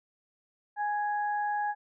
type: tone pair together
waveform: sine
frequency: 830.6 / 1661.2 Hz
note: G#5 / G#6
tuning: 0 / 0 cents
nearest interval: octave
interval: 1200 cents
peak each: -28 / -36 dBFS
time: 0.76-1.75 s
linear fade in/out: 50 ms
effects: none